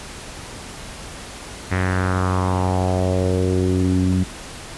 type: tone with low-pass filter sweep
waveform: sawtooth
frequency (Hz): 92.5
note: F#2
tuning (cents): 0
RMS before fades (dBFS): -19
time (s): 1.71-4.24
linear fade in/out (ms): 10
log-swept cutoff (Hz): 2000 to 220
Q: 3.4
effects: pink hiss -35 dBFS RMS until 4.77 s + resampled to 24000 Hz